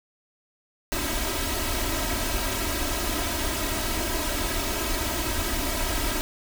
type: noise with comb filter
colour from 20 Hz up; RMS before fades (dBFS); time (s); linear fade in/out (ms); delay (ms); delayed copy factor
pink; -27; 0.92-6.21; 0; 3.1; +0.95
effects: none